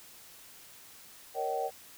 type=chord; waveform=sine; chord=Eb dominant seventh; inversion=second; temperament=equal with one note detuned; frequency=466.2 / 554.4 / 622.3 / 765.6 Hz; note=Bb4 / Db5 / Eb5 / G5; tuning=0 / 0 / 0 / -41 cents; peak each=-36 / -37 / -38 / -33 dBFS; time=1.34-1.71 s; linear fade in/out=50 ms; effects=white hiss -53 dBFS RMS until 1.97 s